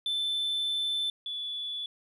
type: tone pair in turn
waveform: sine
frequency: 3528 / 3445 Hz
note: A7 / A7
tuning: +4 / -37 cents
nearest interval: unison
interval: 41 cents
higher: first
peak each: -25 / -32 dBFS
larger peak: first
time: 0.06-1.1 / 1.26-1.86 s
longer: first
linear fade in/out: 2 ms
effects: tanh soft clip ceiling -26 dBFS